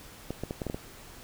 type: clicks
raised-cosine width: 2 ms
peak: -19 dBFS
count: 7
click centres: 0.306 / 0.436 / 0.509 / 0.618 / 0.667 / 0.699 / 0.745 s
effects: pink hiss -49 dBFS RMS until 1.23 s